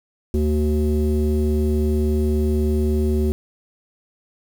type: tone with low-pass filter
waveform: square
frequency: 75.3 Hz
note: D2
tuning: 44 cents sharp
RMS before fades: -19 dBFS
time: 0.34-3.32 s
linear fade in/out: 0 ms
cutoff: 330 Hz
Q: 9.1
effects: 7-bit